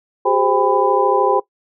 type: tone cluster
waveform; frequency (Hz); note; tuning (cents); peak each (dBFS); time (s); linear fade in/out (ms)
sine; 377.6 / 410.8 / 521 / 803 / 998; F#4 / G#4 / C5 / G5 / B5; +35 / -19 / -7 / +41 / +18; -19; 0.25-1.4; 10
effects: noise-tail reverb RT60 0.1 s tail -19 dB re dry